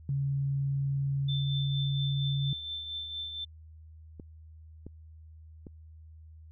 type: tone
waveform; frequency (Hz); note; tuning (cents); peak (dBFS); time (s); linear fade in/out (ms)
sine; 138.5; C#3; -1; -27; 0.09-2.53; 2
type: tone with tremolo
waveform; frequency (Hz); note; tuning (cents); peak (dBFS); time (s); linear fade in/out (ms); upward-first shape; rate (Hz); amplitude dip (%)
sine; 3546; A7; +13; -33; 1.28-3.45; 10; triangle; 4.3; 50
type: clicks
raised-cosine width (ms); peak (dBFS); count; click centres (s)
3; -30; 3; 4.198 / 4.866 / 5.668
effects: added 79 Hz sine -48 dBFS peak until 6.51 s